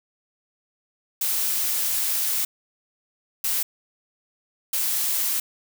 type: noise bursts at uneven times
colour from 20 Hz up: blue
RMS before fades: -24 dBFS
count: 3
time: 1.21-2.45 / 3.44-3.63 / 4.73-5.4 s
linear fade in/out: 5 ms
effects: none